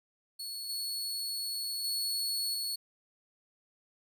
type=tone with level steps; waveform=sawtooth; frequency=4389 Hz; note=C#8; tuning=18 cents flat; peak=-35 / -31 / -28 / -30 dBFS; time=0.39-2.76 s; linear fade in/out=10 ms; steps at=0.69 / 1.84 / 2.54 s; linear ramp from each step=5 ms; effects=none